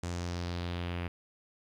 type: tone with low-pass filter sweep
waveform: sawtooth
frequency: 87.31 Hz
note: F2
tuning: in tune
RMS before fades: -36 dBFS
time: 0.03-1.08 s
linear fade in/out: 5 ms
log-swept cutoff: 7600 to 2500 Hz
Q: 2.3
effects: 11-bit